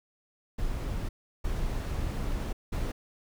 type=noise bursts at uneven times; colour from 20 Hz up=brown; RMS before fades=-31 dBFS; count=3; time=0.58-1.09 / 1.44-2.53 / 2.72-2.92 s; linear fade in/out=10 ms; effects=none